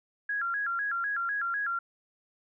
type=tone with vibrato; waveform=sine; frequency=1513 Hz; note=F#6; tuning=38 cents sharp; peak=-28 dBFS; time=0.29-1.79 s; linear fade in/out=5 ms; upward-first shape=square; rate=4 Hz; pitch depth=160 cents each way; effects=none